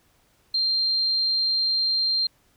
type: tone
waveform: sine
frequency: 4175 Hz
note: C8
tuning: 5 cents flat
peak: -20 dBFS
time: 0.54-2.27 s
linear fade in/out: 5 ms
effects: pink hiss -63 dBFS RMS until 2.56 s